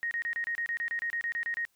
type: tone bursts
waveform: sine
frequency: 1869 Hz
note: A#6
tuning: 4 cents sharp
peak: -29 dBFS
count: 15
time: 0.03-1.651 s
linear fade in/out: 0 ms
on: 81 ms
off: 29 ms
effects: white hiss -72 dBFS RMS until 1.75 s